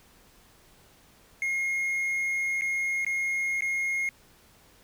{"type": "tone with dropouts", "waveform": "triangle", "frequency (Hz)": 2147, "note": "C7", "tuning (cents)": 44, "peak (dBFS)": -24, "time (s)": [1.42, 4.09], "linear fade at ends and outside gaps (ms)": 1, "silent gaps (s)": [[2.611, 2.619], [3.048, 3.065], [3.608, 3.621]], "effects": ["pink hiss -58 dBFS RMS until 4.83 s"]}